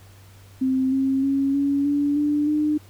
sine tone with pitch steps, 261.6 / 267.9 / 274.3 / 280.9 / 287.6 / 294.5 / 301.5 Hz, C4 / C4 / C#4 / C#4 / D4 / D4 / D4, 0 / +41 / -18 / +23 / -36 / +5 / +46 cents, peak -18 dBFS, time 0.61-2.78 s, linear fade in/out 10 ms, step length 310 ms, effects added 97 Hz sine -46 dBFS peak until 2.89 s + pink hiss -53 dBFS RMS until 2.89 s

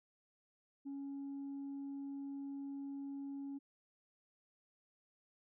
sine tone, 277.9 Hz, C#4, 4 cents sharp, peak -40 dBFS, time 0.85-3.59 s, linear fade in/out 20 ms, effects tanh soft clip ceiling -40 dBFS

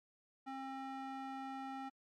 square tone with band-pass filter, 267.7 Hz, C4, 40 cents sharp, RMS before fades -45 dBFS, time 0.46-1.9 s, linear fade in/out 20 ms, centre 900 Hz, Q 1.1, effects MP3 64 kbps

